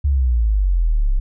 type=exponential sweep; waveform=sine; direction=down; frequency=73.42 to 31.88 Hz; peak=-13 dBFS; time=0.04-1.2 s; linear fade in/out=10 ms; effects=none